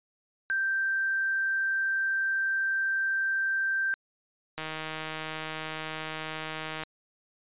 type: tone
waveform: sine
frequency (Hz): 1568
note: G6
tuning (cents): 0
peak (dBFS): -25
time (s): 0.5-3.94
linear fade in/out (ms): 0
type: click train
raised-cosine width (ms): 0.3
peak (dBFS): -19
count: 355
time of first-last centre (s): 4.58-6.835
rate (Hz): 157
effects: resampled to 8000 Hz